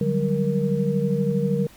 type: tone cluster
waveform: sine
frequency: 148.5 / 185.1 / 197.6 / 469.3 Hz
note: D3 / F#3 / G3 / A#4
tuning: +20 / +1 / +14 / +12 cents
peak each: -25 dBFS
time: 0.01-1.67 s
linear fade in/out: 2 ms
effects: pink hiss -50 dBFS RMS until 1.76 s